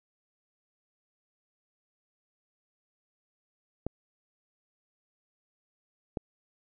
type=clicks; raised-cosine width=2 ms; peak=-18 dBFS; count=2; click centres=3.866 / 6.172 s; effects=none